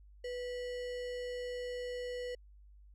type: tone with sample-and-hold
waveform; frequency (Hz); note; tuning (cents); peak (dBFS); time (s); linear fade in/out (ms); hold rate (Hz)
sine; 493.9; B4; 0; -37; 0.24-2.35; 5; 2450
effects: added 50 Hz sine -55 dBFS peak until 2.94 s + low-pass 6000 Hz 12 dB/octave